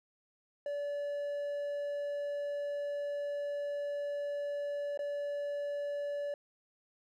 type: tone with dropouts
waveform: triangle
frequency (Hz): 576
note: D5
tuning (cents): -34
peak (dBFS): -32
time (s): 0.66-6.34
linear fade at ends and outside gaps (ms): 2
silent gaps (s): 4.975-4.991
effects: none